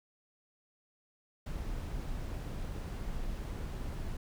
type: noise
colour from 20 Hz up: brown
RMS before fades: -38 dBFS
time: 1.46-4.17 s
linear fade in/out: 5 ms
effects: none